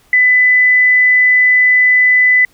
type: tone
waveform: sine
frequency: 2000 Hz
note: B6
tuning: 21 cents sharp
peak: -6 dBFS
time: 0.13-2.45 s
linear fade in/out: 2 ms
effects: pink hiss -51 dBFS RMS until 2.53 s